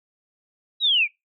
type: linear sweep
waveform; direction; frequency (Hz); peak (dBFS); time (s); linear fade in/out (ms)
sine; down; 3951 to 2238; -16; 0.8-1.08; 50
effects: noise-tail reverb RT60 0.2 s tail -25 dB re dry